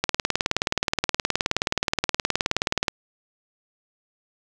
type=click train; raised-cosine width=0.2 ms; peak=-3 dBFS; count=55; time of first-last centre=0.04-2.882 s; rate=19 Hz; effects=none